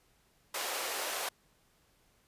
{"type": "high-pass noise", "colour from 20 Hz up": "pink", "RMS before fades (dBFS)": -36, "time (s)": [0.54, 1.29], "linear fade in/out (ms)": 5, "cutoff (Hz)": 450, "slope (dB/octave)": 24, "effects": ["pink hiss -69 dBFS RMS until 2.27 s", "resampled to 32000 Hz"]}